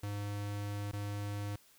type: tone with dropouts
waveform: square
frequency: 102.3 Hz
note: G#2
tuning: 26 cents flat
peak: -37 dBFS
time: 0.03-1.56 s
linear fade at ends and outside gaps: 5 ms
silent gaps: 0.915-0.932 s
effects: white hiss -64 dBFS RMS until 1.78 s